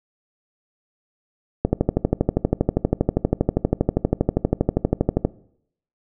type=click train; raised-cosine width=2 ms; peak=-3 dBFS; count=46; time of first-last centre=1.65-5.25 s; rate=12.5 Hz; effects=noise-tail reverb RT60 0.7 s tail -21 dB re dry